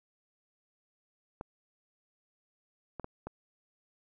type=clicks; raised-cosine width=1 ms; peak=-25 dBFS; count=4; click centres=1.411 / 2.997 / 3.044 / 3.27 s; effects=none